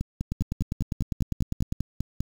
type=two click trains; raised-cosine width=5 ms; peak=-15 / -15 dBFS; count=12 / 15; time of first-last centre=0.01-2.206 / 0.32-1.724 s; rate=5.01 / 9.97 Hz; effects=7-bit